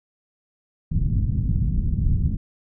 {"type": "low-pass noise", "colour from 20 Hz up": "pink", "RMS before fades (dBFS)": -21, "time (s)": [0.91, 2.37], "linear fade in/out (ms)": 10, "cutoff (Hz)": 180, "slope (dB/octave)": 24, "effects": []}